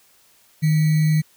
sine tone with sample-and-hold, 155.56 Hz, D#3, in tune, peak -14 dBFS, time 0.62-1.22 s, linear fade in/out 20 ms, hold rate 2100 Hz, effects white hiss -56 dBFS RMS until 1.36 s

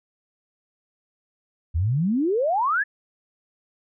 sine exponential sweep, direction up, 74.9 to 1783 Hz, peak -19 dBFS, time 1.74-2.84 s, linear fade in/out 20 ms, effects none

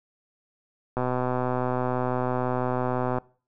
click train, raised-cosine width 1 ms, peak -13 dBFS, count 280, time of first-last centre 0.97-3.184 s, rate 126 Hz, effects noise-tail reverb RT60 0.4 s tail -22 dB re dry

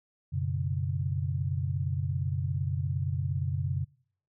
sine chord, F# suspended fourth, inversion none, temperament equal with one note detuned, 92.5 / 123.47 / 140.85 Hz, F#2 / B2 / C#3, 0 / 0 / +28 cents, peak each -31 / -34 / -31 dBFS, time 0.32-3.85 s, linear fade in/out 20 ms, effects noise-tail reverb RT60 0.6 s tail -25 dB re dry

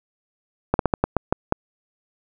slowing click train, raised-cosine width 1 ms, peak -3 dBFS, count 8, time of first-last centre 0.74-1.524 s, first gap 52 ms, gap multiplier 1.25, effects none

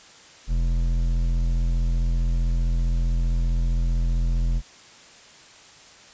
triangle tone with hard clipping, 42.33 Hz, E1, 47 cents sharp, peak -21 dBFS, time 0.47-4.62 s, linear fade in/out 50 ms, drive 13 dB, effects white hiss -48 dBFS RMS until 6.13 s + resampled to 16000 Hz

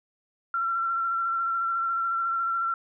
sine tone with vibrato, 1358 Hz, F6, 49 cents flat, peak -24 dBFS, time 0.54-2.74 s, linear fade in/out 2 ms, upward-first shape square, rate 14 Hz, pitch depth 19 cents each way, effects none

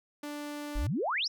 sawtooth tone, 293.7 Hz, D4, in tune, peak -33 dBFS, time 0.23-0.87 s, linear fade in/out 5 ms
sine exponential sweep, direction up, 32.7 to 5890 Hz, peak -28 dBFS, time 0.75-1.28 s, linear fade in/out 10 ms
effects none

